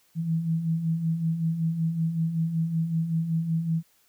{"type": "beating tone pair", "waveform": "sine", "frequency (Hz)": [159.3, 164.6], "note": ["D#3", "E3"], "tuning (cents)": [41, -2], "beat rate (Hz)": 5.3, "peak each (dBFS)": [-32, -24], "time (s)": [0.15, 3.83], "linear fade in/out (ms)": 50, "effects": ["white hiss -64 dBFS RMS until 4.08 s"]}